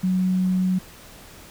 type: tone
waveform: sine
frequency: 185 Hz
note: F#3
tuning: in tune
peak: -18 dBFS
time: 0.03-0.79 s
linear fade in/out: 10 ms
effects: pink hiss -45 dBFS RMS until 1.5 s